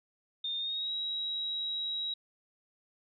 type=tone with pitch glide; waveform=sine; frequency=3638 to 3848 Hz; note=A#7 to B7; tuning=-43 to -46 cents; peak=-32 dBFS; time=0.44-2.14 s; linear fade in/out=5 ms; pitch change=+97 cents; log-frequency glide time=0.58-0.91 s; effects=none